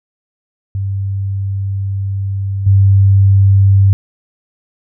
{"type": "tone with level steps", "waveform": "sine", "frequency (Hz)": 98, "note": "G2", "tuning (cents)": 0, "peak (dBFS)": [-15, -5], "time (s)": [0.75, 3.93], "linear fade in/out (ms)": 0, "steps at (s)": 2.66, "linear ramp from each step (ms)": 10, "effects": []}